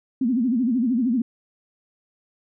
sine tone with vibrato, 243.8 Hz, B3, 22 cents flat, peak -18 dBFS, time 0.21-1.22 s, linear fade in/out 5 ms, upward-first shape sine, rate 13 Hz, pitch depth 170 cents each way, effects none

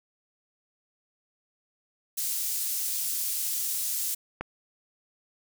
pink high-pass noise, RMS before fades -30 dBFS, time 2.17-4.15 s, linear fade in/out 10 ms, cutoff 8100 Hz, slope 12 dB/octave
click, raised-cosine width 0.5 ms, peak -17 dBFS, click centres 4.41 s
effects none

